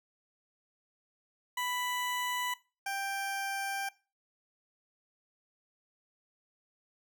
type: tone pair in turn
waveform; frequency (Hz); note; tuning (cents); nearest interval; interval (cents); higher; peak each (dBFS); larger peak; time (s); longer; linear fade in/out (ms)
20% pulse; 990 / 787.6; B5 / G5; +4 / +8; major third; 396; first; -27 / -28; first; 1.57-2.54 / 2.86-3.89; second; 5
effects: noise-tail reverb RT60 0.3 s tail -19 dB re dry